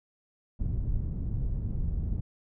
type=low-pass noise; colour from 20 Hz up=pink; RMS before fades=-30 dBFS; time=0.59-2.21 s; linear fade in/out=10 ms; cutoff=120 Hz; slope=12 dB/octave; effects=none